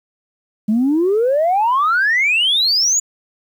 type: exponential sweep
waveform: sine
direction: up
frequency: 206.1 to 7040 Hz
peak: -11 dBFS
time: 0.68-3 s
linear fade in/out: 10 ms
effects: tanh soft clip ceiling -9 dBFS + 8-bit